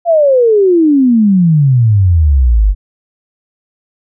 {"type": "exponential sweep", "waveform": "sine", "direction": "down", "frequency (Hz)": [700, 46.25], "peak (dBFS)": -5, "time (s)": [0.05, 2.75], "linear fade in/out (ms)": 50, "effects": []}